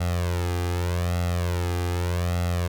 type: tone with flanger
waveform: sawtooth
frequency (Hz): 87.7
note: F2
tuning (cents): +8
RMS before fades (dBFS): -25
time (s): 0-2.68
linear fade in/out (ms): 10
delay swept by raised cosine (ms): 1.5 to 2.5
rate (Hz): 0.83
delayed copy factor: +0.75
effects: none